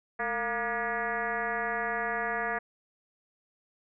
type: tone with frequency modulation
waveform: sine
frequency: 1191 Hz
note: D6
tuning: 24 cents sharp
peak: -28 dBFS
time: 0.19-2.59 s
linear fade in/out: 10 ms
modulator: 245 Hz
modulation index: 3.2
effects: none